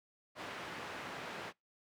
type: band-pass noise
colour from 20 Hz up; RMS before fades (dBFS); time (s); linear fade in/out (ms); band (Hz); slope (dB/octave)
white; -45; 0.35-1.53; 50; 120 to 1900; 12
effects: noise-tail reverb RT60 0.2 s tail -26 dB re dry